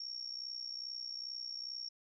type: tone with amplitude modulation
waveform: sine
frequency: 5510 Hz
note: F8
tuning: 24 cents flat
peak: -37 dBFS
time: 0-1.89 s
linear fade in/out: 5 ms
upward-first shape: sine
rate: 62.4 Hz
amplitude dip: 80%
effects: none